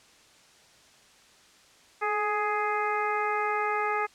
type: harmonic tone with a mistuned harmonic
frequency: 417.4 Hz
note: G#4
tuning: 9 cents sharp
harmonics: 1 / 2 / 3 / 4 / 5 / 6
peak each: -32 / -30 / -30 / -36 / -34 / -41 dBFS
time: 2.01-4.07 s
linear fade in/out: 20 ms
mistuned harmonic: 1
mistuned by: +33 cents
effects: white hiss -57 dBFS RMS until 4.14 s + low-pass 7000 Hz 12 dB/octave